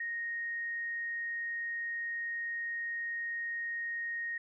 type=tone; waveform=sine; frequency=1864.7 Hz; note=A#6; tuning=in tune; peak=-34 dBFS; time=0-4.38 s; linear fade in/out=5 ms; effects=none